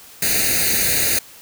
white noise with comb filter, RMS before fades -18 dBFS, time 0.22-1.19 s, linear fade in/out 5 ms, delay 0.46 ms, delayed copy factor +0.9, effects white hiss -43 dBFS RMS until 1.41 s

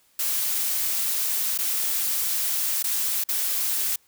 blue noise with dropouts, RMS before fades -25 dBFS, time 0.19-3.96 s, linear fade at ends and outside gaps 5 ms, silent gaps 1.578-1.586 / 2.827-2.84 / 3.239-3.287 s, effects white hiss -62 dBFS RMS until 4.07 s

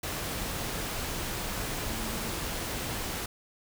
sine tone in noise, 223.4 Hz, A3, 27 cents sharp, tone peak -39 dBFS, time 1.89-2.31 s, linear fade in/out 5 ms, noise pink, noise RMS -34 dBFS, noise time 0.03-3.26 s, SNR -8 dB, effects none

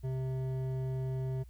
sine tone with hard clipping, 130.81 Hz, C3, in tune, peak -34 dBFS, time 0.03-1.44 s, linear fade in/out 20 ms, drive 10 dB, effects added 60 Hz sine -49 dBFS peak until 1.49 s + white hiss -71 dBFS RMS until 1.49 s

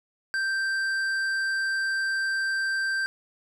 sine tone with tanh clipping, 1568 Hz, G6, in tune, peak -26 dBFS, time 0.34-3.06 s, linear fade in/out 0 ms, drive 10 dB, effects none

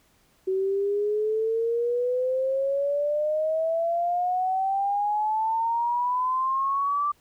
sine exponential sweep, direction up, 375.6 to 1178 Hz, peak -22 dBFS, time 0.47-7.12 s, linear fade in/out 10 ms, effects pink hiss -63 dBFS RMS until 7.2 s

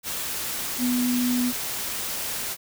sine tone in noise, 246.9 Hz, B3, in tune, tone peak -21 dBFS, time 0.78-1.53 s, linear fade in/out 50 ms, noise white, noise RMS -30 dBFS, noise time 0.03-2.57 s, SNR +6 dB, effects none

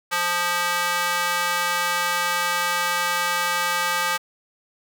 square tone with high-pass filter, 175.3 Hz, F3, 7 cents sharp, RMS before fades -23 dBFS, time 0.11-4.18 s, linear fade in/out 20 ms, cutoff 1200 Hz, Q 1.4, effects none

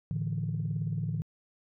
sine chord, A suspended fourth, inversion none, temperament just, 110 / 146.67 / 165 Hz, A2 / D3 / E3, 0 / -2 / +2 cents, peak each -33 dBFS, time 0.11-1.22 s, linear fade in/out 0 ms, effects tanh soft clip ceiling -22 dBFS

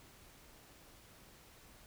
silence, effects pink hiss -60 dBFS RMS until 1.86 s

